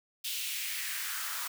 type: noise with high-pass filter sweep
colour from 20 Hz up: white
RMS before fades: -36 dBFS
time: 0.24-1.48 s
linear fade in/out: 10 ms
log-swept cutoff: 3200 to 1100 Hz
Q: 2.6
effects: none